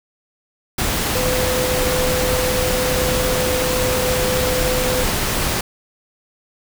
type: tone in noise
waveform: sine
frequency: 506 Hz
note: B4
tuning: 42 cents sharp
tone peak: -20 dBFS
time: 1.15-5.04 s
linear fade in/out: 5 ms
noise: pink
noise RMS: -20 dBFS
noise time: 0.78-5.61 s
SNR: -3 dB
effects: none